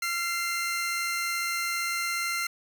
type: tone pair together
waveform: sawtooth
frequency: 1368.8 / 2092 Hz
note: F6 / C7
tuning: -35 / -1 cents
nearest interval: perfect fifth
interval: 734 cents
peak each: -28 / -26 dBFS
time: 0.02-2.47 s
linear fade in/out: 5 ms
effects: 9-bit